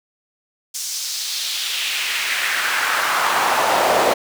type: noise with high-pass filter sweep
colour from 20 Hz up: brown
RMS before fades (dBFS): -20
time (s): 0.74-4.14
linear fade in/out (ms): 10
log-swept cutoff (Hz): 6400 to 580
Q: 2
effects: none